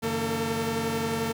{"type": "tone cluster", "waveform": "sawtooth", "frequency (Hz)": [93.7, 141.4, 159.6, 229.8, 448.4], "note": ["F#2", "C#3", "D#3", "A#3", "A4"], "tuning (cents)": [22, 35, 44, -25, 33], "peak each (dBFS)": [-35, -33, -34, -26, -26], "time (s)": [0.02, 1.33], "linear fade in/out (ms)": 20, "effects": []}